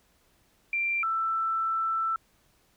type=tone pair in turn; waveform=sine; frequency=2364 / 1329.1 Hz; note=D7 / E6; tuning=+11 / +14 cents; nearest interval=minor seventh; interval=997 cents; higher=first; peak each=-25 dBFS; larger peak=neither; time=0.73-1.03 / 1.03-2.16 s; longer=second; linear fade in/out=2 ms; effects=pink hiss -66 dBFS RMS until 2.76 s